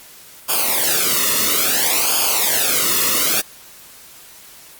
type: noise with flanger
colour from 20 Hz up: white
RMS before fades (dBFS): -17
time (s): 0.48-3.42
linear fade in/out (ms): 20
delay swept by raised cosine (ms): 0.51 to 1.29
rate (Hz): 0.59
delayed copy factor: -0.85
effects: white hiss -42 dBFS RMS until 4.79 s + Opus 48 kbps